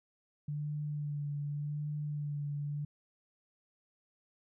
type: tone with vibrato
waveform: sine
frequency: 146.9 Hz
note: D3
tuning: 1 cent sharp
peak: -34 dBFS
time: 0.48-2.85 s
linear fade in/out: 5 ms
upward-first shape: sine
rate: 0.86 Hz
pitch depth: 25 cents each way
effects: none